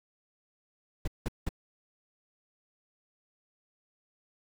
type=noise bursts; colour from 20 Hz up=brown; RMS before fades=-30 dBFS; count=3; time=1.05-1.491 s; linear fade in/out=5 ms; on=27 ms; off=180 ms; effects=none